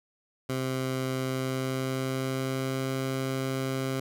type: tone with pitch glide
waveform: 15% pulse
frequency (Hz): 130.81 to 132.71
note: C3 to C3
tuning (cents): 0 to +25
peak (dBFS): -22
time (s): 0.49-4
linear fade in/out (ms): 5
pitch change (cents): +25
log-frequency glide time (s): 1.2-2.91
effects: none